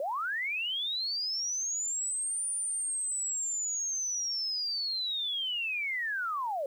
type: linear two-way sweep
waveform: sine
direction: up then down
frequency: 523 to 9397 to 523 Hz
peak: -30 dBFS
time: 0-6.66 s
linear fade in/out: 2 ms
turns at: 2.49 s
effects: 10-bit